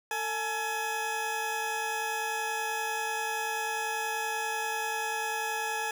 20% pulse tone pair together, 447.9 / 845.5 Hz, A4 / G#5, +31 / +31 cents, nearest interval major seventh, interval 1100 cents, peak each -32 / -26 dBFS, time 0.11-5.91 s, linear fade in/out 2 ms, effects none

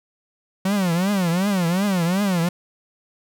45% pulse tone with vibrato, 185 Hz, F#3, in tune, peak -18 dBFS, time 0.65-2.49 s, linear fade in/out 5 ms, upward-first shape triangle, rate 2.7 Hz, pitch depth 220 cents each way, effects none

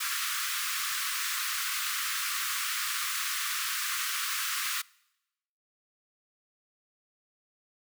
pink high-pass noise, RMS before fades -32 dBFS, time 0-4.82 s, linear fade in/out 10 ms, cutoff 1100 Hz, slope 96 dB/octave, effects noise-tail reverb RT60 0.9 s tail -24 dB re dry

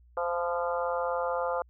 harmonic tone with a mistuned harmonic, 173.3 Hz, F3, 13 cents flat, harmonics 3 / 4 / 5 / 6 / 7 / 8, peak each -30 / -35 / -35 / -38 / -36 / -40 dBFS, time 0.17-1.62 s, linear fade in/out 2 ms, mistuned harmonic 6, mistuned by -27 cents, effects added 60 Hz sine -55 dBFS peak until 1.69 s

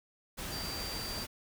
sine tone in noise, 4699 Hz, D8, in tune, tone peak -40 dBFS, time 0.51-1.25 s, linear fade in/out 20 ms, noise pink, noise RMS -40 dBFS, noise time 0.37-1.27 s, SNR -3 dB, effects none

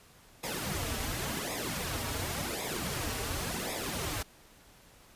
pink noise with flanger, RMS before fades -35 dBFS, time 0.43-4.23 s, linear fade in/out 10 ms, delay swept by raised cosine 0.67 to 5.77 ms, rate 0.91 Hz, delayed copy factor -0.8, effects pink hiss -58 dBFS RMS until 5.15 s + resampled to 32000 Hz

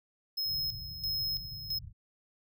square tone with tremolo, 5150 Hz, E8, 41 cents flat, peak -31 dBFS, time 0.37-1.79 s, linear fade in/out 10 ms, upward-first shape square, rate 1.5 Hz, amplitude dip 70%
white low-pass noise, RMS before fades -46 dBFS, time 0.45-1.93 s, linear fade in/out 50 ms, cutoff 150 Hz, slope 48 dB/octave
effects none

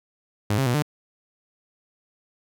sawtooth tone with pitch steps, 103.8 / 134.8 / 121.6 / 149.2 Hz, G#2 / C#3 / B2 / D3, 0 / -48 / -26 / +28 cents, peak -16 dBFS, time 0.5-0.824 s, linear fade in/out 5 ms, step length 81 ms, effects none

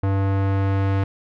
square tone with low-pass filter sweep, 97.6 Hz, G2, 7 cents flat, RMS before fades -20 dBFS, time 0.03-1.04 s, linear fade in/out 5 ms, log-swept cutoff 1300 to 2200 Hz, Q 0.76, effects none

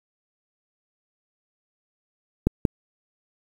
clicks, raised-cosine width 3 ms, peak -5 dBFS, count 2, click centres 2.47 / 2.652 s, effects 7-bit

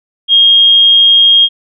sine tone, 3244 Hz, G#7, 41 cents flat, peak -3 dBFS, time 0.28-1.49 s, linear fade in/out 50 ms, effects none

